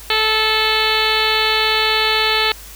harmonic tone, 436.4 Hz, A4, 14 cents flat, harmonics 1 / 2 / 3 / 4 / 5 / 6 / 7 / 8 / 9 / 10, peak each -23 / -23 / -23 / -23 / -23 / -23 / -23 / -23 / -23 / -23 dBFS, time 0.1-2.52 s, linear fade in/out 2 ms, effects added 52 Hz sine -38 dBFS peak until 2.75 s + white hiss -38 dBFS RMS until 2.75 s

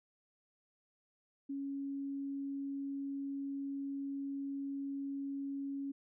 sine tone, 277.2 Hz, C#4, in tune, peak -37 dBFS, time 1.49-5.92 s, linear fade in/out 10 ms, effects none

